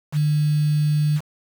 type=tone with quantisation; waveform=sine; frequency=150 Hz; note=D3; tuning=37 cents sharp; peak=-16 dBFS; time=0.12-1.21 s; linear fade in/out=50 ms; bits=6; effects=none